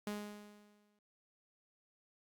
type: tone with exponential decay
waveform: sawtooth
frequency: 207.7 Hz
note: G#3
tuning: in tune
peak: -33 dBFS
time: 0.07-0.99 s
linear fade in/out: 2 ms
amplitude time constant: 200 ms
effects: Opus 48 kbps